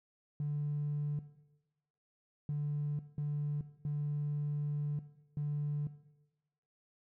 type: tone bursts at uneven times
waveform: triangle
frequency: 146.83 Hz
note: D3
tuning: in tune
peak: -29 dBFS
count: 5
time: 0.4-1.19 / 2.49-2.99 / 3.18-3.61 / 3.85-4.99 / 5.37-5.87 s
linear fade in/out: 2 ms
effects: noise-tail reverb RT60 1.0 s tail -18 dB re dry + tanh soft clip ceiling -30 dBFS